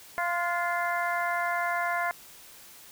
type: harmonic tone with a mistuned harmonic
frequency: 346.7 Hz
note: F4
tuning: 13 cents flat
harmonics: 2 / 3 / 4 / 5 / 6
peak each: -30 / -32 / -33 / -34 / -35 dBFS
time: 0.18-2.11 s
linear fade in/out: 0 ms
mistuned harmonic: 4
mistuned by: +34 cents
effects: white hiss -50 dBFS RMS until 2.91 s